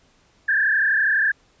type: tone with frequency modulation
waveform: sine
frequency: 1671 Hz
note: G#6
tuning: 10 cents sharp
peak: -16 dBFS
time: 0.48-1.32 s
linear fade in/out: 10 ms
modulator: 32.2 Hz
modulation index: 2.9
effects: pink hiss -59 dBFS RMS until 1.6 s + resampled to 16000 Hz